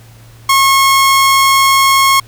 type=tone; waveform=sawtooth; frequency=1087 Hz; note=C#6; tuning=34 cents flat; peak=-3 dBFS; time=0.49-2.2 s; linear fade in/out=5 ms; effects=added 114 Hz sine -37 dBFS peak until 2.27 s + pink hiss -44 dBFS RMS until 2.27 s